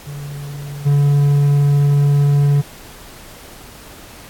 triangle tone with level steps, 143.2 Hz, D3, 43 cents flat, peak -24 / -8 dBFS, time 0.06-2.62 s, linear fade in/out 20 ms, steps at 0.85 s, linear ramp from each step 20 ms, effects pink hiss -39 dBFS RMS until 4.29 s + AAC 64 kbps

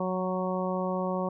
harmonic tone with a mistuned harmonic, 185 Hz, F#3, in tune, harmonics 1 / 2 / 3 / 4 / 5 / 6, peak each -31 / -35 / -32 / -38 / -37 / -37 dBFS, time 0-1.29 s, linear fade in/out 5 ms, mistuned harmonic 1, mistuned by -15 cents, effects none

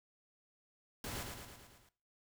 pink noise with echo, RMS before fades -43 dBFS, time 1.04-1.23 s, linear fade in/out 2 ms, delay 110 ms, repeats 6, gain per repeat -4 dB, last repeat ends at 1.89 s, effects noise-tail reverb RT60 0.4 s tail -18 dB re dry

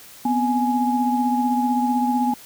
sine tone cluster, 246.6 / 262.3 / 836 Hz, B3 / C4 / G#5, -2 / +4 / +11 cents, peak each -20 / -29 / -21 dBFS, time 0.25-2.34 s, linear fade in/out 5 ms, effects white hiss -44 dBFS RMS until 2.45 s

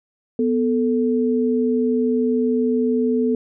sine tone pair together, 246.9 / 440 Hz, B3 / A4, 0 / 0 cents, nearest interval minor seventh, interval 1000 cents, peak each -18 / -20 dBFS, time 0.39-3.35 s, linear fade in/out 2 ms, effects none

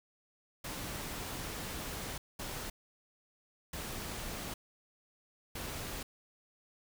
pink noise bursts at uneven times, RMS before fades -41 dBFS, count 4, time 0.64-2.18 / 2.39-2.7 / 3.73-4.54 / 5.55-6.03 s, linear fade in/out 5 ms, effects none

